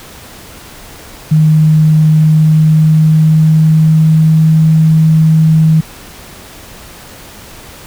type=tone with pitch glide; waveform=sine; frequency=155.56 to 158.55 Hz; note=D#3 to D#3; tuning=0 to +33 cents; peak=-4 dBFS; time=1.31-5.81 s; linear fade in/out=10 ms; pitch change=+33 cents; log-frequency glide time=2.09-4.62 s; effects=pink hiss -33 dBFS RMS until 7.86 s